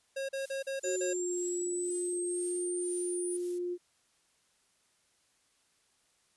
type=tone bursts; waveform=square; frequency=542 Hz; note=C#5; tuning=39 cents flat; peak=-34 dBFS; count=6; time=0.16-1.135 s; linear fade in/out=10 ms; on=130 ms; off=39 ms
type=noise with tremolo; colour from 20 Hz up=violet; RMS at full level=-46 dBFS; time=0.35-3.59 s; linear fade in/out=10 ms; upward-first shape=triangle; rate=2 Hz; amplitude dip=90%
type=linear sweep; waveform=sine; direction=up; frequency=7040 to 9500 Hz; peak=-37 dBFS; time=0.83-3.37 s; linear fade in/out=5 ms
type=tone with pitch glide; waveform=sine; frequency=370 to 354.1 Hz; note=F#4 to F4; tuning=0 to +24 cents; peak=-32 dBFS; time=0.83-3.78 s; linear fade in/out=50 ms; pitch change=-76 cents; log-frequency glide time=0.96-1.24 s
effects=white hiss -71 dBFS RMS until 6.36 s + resampled to 24000 Hz